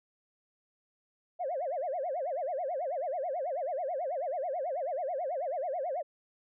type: tone with vibrato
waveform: sine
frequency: 616 Hz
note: D#5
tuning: 17 cents flat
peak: -30 dBFS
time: 1.39-6.03 s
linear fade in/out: 20 ms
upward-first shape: sine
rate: 9.2 Hz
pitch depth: 300 cents each way
effects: tanh soft clip ceiling -26 dBFS

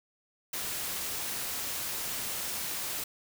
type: noise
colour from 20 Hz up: white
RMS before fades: -35 dBFS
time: 0.53-3.04 s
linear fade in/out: 5 ms
effects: none

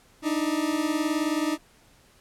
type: beating tone pair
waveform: 40% pulse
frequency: 297.9 / 316.9 Hz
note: D4 / D#4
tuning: +25 / +32 cents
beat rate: 19 Hz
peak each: -26 dBFS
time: 0.22-1.58 s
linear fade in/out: 50 ms
effects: pink hiss -58 dBFS RMS until 2.2 s + low-pass 12000 Hz 12 dB/octave

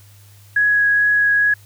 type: tone with vibrato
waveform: sine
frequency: 1667 Hz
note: G#6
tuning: 6 cents sharp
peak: -12 dBFS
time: 0.56-1.54 s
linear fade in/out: 5 ms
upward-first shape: triangle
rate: 2.3 Hz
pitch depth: 9 cents each way
effects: added 101 Hz sine -44 dBFS peak until 1.65 s + white hiss -51 dBFS RMS until 1.65 s

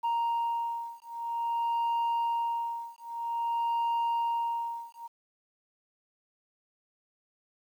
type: beating tone pair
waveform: sine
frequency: 932.3 / 932.81 Hz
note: A#5 / A#5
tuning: 0 / +1 cents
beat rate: 0.51 Hz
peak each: -29 dBFS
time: 0.03-5.08 s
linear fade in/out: 20 ms
effects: tanh soft clip ceiling -25 dBFS + 10-bit

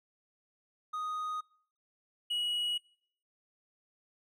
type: tone pair in turn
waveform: triangle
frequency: 1244.5 / 2912 Hz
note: D#6 / F#7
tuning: 0 / -28 cents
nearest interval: octave + minor third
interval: 1472 cents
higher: second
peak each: -32 / -29 dBFS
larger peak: second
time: 0.93-1.41 / 2.3-2.78 s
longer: neither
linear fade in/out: 10 ms
effects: noise-tail reverb RT60 0.6 s tail -25 dB re dry

